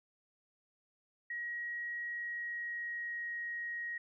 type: tone with pitch glide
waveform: sine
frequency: 1900 to 1886.9 Hz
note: A#6 to A#6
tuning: +33 to +21 cents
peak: -37 dBFS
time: 1.3-3.98 s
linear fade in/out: 5 ms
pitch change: -12 cents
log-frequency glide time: 2.05-3.32 s
effects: none